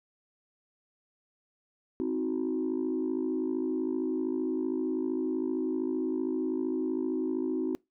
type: chord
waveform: sine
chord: C diminished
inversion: none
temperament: equal with one note detuned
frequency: 261.6 / 317.1 / 370 Hz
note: C4 / Eb4 / Gb4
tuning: 0 / +33 / 0 cents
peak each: -31 dBFS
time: 2-7.75 s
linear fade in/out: 0 ms
effects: noise-tail reverb RT60 0.2 s tail -25 dB re dry + tanh soft clip ceiling -22 dBFS